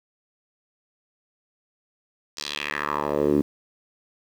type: tone with band-pass filter sweep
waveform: 10% pulse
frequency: 73.42 Hz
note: D2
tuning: in tune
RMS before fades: -25 dBFS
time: 2.37-3.42 s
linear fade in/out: 5 ms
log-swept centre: 5400 to 270 Hz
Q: 2.6
effects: 8-bit